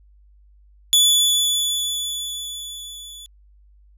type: tone with level ramp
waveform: sawtooth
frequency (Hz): 3451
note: A7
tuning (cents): -34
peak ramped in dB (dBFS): -8 to -34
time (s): 0.93-3.26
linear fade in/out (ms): 0
effects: added 50 Hz sine -49 dBFS peak until 3.97 s + resampled to 32000 Hz